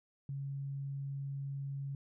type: tone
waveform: sine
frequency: 138.59 Hz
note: C#3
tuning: in tune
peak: -37 dBFS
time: 0.29-1.95 s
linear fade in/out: 2 ms
effects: none